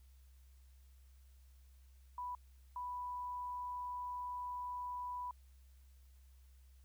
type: tone bursts at uneven times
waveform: sine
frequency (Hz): 987.8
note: B5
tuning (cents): 0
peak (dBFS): -40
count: 2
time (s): 2.18-2.35 / 2.76-5.31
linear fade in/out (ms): 2
effects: added 65 Hz sine -59 dBFS peak until 6.84 s + white hiss -75 dBFS RMS until 6.84 s